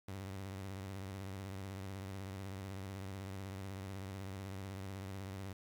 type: tone with vibrato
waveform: sawtooth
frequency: 96.6 Hz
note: G2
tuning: 25 cents flat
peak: -39 dBFS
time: 0.08-5.53 s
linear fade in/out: 5 ms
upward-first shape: sine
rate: 16 Hz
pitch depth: 77 cents each way
effects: 11-bit